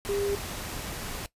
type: tone in noise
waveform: sine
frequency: 401.9 Hz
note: G4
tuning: 43 cents sharp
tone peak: -26 dBFS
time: 0.09-0.35 s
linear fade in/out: 0 ms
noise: pink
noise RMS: -36 dBFS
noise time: 0.05-1.26 s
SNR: +7 dB
effects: noise-tail reverb RT60 0.1 s tail -17 dB re dry + resampled to 32000 Hz